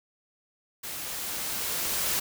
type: noise with level ramp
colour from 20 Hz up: white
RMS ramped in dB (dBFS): -37 to -27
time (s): 0.83-2.2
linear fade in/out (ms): 10
effects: none